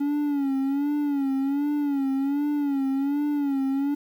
triangle tone with vibrato, 281.2 Hz, C#4, 25 cents sharp, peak -20 dBFS, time 0-3.95 s, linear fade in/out 10 ms, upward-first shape sine, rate 1.3 Hz, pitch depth 80 cents each way, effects 9-bit

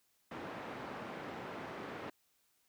pink band-pass noise, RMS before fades -45 dBFS, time 0.31-2.1 s, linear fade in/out 5 ms, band 210 to 1800 Hz, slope 12 dB/octave, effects white hiss -75 dBFS RMS until 2.68 s

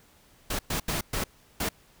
pink noise bursts at uneven times, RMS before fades -29 dBFS, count 5, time 0.5-0.59 / 0.7-0.8 / 0.88-1.01 / 1.13-1.24 / 1.6-1.69 s, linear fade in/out 5 ms, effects pink hiss -59 dBFS RMS until 2 s

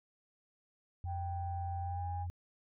sine tone, 87.8 Hz, F2, 10 cents sharp, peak -36 dBFS, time 1.04-2.3 s, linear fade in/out 0 ms
sine tone with pitch glide, 784 to 813.1 Hz, G5 to G#5, 0 to -37 cents, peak -39 dBFS, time 1.05-2.27 s, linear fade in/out 50 ms, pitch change +63 cents, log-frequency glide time 1.81-2.08 s
effects tanh soft clip ceiling -28 dBFS

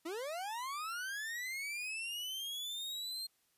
40% pulse linear sweep, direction up, 307.2 to 4224 Hz, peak -38 dBFS, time 0.05-3.27 s, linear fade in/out 10 ms, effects white hiss -75 dBFS RMS until 3.57 s + resampled to 32000 Hz

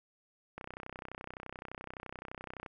click train, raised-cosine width 0.5 ms, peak -27 dBFS, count 67, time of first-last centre 0.58-2.662 s, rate 31.7 Hz, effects none

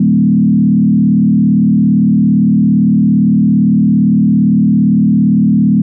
sine tone with frequency modulation, 207.7 Hz, G#3, in tune, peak -6 dBFS, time 0-5.82 s, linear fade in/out 5 ms, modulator 37.6 Hz, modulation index 1.3, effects none

